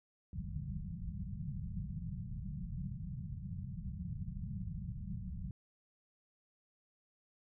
white low-pass noise, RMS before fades -42 dBFS, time 0.33-5.51 s, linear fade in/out 2 ms, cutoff 200 Hz, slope 96 dB/octave, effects none

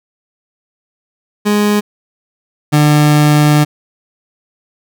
30% pulse tone pair in turn, 207.7 / 149.17 Hz, G#3 / D3, 0 / +27 cents, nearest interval tritone, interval 573 cents, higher first, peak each -7 / -4 dBFS, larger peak second, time 1.45-1.81 / 2.72-3.65 s, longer second, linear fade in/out 20 ms, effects none

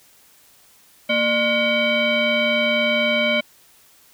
sine tone with frequency modulation, 1433 Hz, F6, 44 cents sharp, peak -16 dBFS, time 1.09-3.41 s, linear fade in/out 10 ms, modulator 832 Hz, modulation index 2, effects white hiss -53 dBFS RMS until 4.13 s

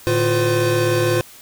square tone cluster, 111 / 147.3 / 352.9 / 509 Hz, A2 / D3 / F4 / C5, +16 / +6 / +18 / -48 cents, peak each -22 / -28 / -20 / -21 dBFS, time 0.07-1.21 s, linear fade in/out 0 ms, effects white hiss -43 dBFS RMS until 1.41 s

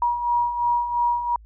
sine beating tone pair, 955 / 957.9 Hz, A#5 / A#5, +42 / +47 cents, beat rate 2.9 Hz, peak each -27 / -20 dBFS, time 0.02-1.36 s, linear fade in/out 2 ms, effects added 54 Hz sine -44 dBFS peak until 1.45 s

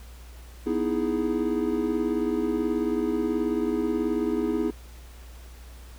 triangle chord, E major seventh, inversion second, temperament equal, 246.9 / 311.1 / 329.6 / 415.3 Hz, B3 / D#4 / E4 / G#4, 0 / 0 / 0 / 0 cents, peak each -27 dBFS, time 0.66-4.71 s, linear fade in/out 10 ms, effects added 60 Hz sine -42 dBFS peak until 5.98 s + pink hiss -52 dBFS RMS until 5.98 s

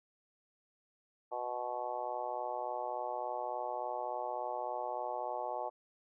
harmonic tone with a mistuned harmonic, 123.47 Hz, B2, in tune, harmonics 3 / 4 / 5 / 6 / 7 / 8 / 9, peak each -49 / -44 / -41 / -42 / -40 / -52 / -47 dBFS, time 1.31-5.7 s, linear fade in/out 20 ms, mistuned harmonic 9, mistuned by -15 cents, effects none

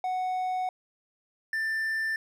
triangle tone pair in turn, 740 / 1778.9 Hz, F#5 / A6, 0 / +18 cents, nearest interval octave + minor third, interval 1518 cents, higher second, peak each -25 dBFS, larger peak neither, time 0.04-0.69 / 1.53-2.16 s, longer first, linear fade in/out 2 ms, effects none

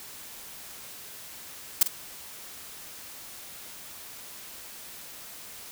blue noise with echo, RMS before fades -17 dBFS, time 1.81-1.83 s, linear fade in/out 5 ms, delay 47 ms, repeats 1, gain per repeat -11 dB, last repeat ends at 1.877 s, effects white hiss -44 dBFS RMS until 5.71 s

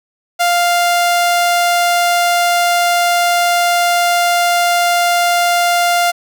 sawtooth tone, 698.5 Hz, F5, in tune, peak -7 dBFS, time 0.39-6.12 s, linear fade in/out 20 ms, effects none

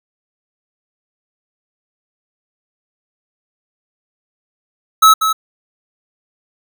square tone with echo, 1295 Hz, E6, 31 cents flat, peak -5 dBFS, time 5.02-5.14 s, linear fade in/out 10 ms, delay 190 ms, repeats 1, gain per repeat -8 dB, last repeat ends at 5.33 s, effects none

